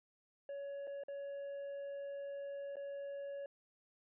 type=tone with dropouts; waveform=triangle; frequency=561 Hz; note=C#5; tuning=21 cents sharp; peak=-40 dBFS; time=0.49-3.46 s; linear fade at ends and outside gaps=2 ms; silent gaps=0.871-0.875 / 1.036-1.083 / 2.757-2.767 s; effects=resampled to 8000 Hz